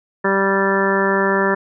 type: harmonic tone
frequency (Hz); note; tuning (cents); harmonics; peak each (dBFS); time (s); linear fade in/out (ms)
195.2; G3; -7; 1 / 2 / 3 / 4 / 5 / 6 / 7 / 8 / 9; -22 / -19 / -23 / -31 / -22 / -28 / -25 / -29 / -21; 0.24-1.55; 10
effects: none